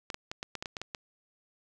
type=clicks; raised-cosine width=0.2 ms; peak=-19 dBFS; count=10; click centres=0.102 / 0.144 / 0.315 / 0.429 / 0.553 / 0.625 / 0.658 / 0.768 / 0.816 / 0.948 s; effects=none